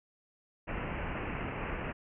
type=low-pass noise; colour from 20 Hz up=pink; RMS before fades=-37 dBFS; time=0.67-1.93 s; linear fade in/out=20 ms; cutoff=2800 Hz; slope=96 dB/octave; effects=none